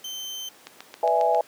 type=tone; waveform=30% pulse; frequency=3100 Hz; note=G7; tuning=20 cents flat; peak=-29 dBFS; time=0.04-0.49 s; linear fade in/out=5 ms
type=click train; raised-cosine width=0.2 ms; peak=-20 dBFS; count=6; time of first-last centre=0.67-1.348 s; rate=7.38 Hz
type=chord; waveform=sine; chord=E dominant seventh; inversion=second; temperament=equal with one note detuned; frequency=493.9 / 595.5 / 659.3 / 830.6 Hz; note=B4 / D5 / E5 / G#5; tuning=0 / +24 / 0 / 0 cents; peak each=-25 / -27 / -22 / -22 dBFS; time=1.03-1.41 s; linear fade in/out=2 ms
effects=pink hiss -51 dBFS RMS until 1.47 s + high-pass 300 Hz 12 dB/octave